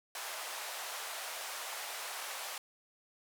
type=band-pass noise; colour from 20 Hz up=pink; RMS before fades=-42 dBFS; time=0.15-2.58 s; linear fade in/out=2 ms; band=630 to 15000 Hz; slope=24 dB/octave; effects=none